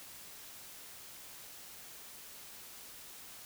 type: silence
effects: white hiss -51 dBFS RMS until 3.45 s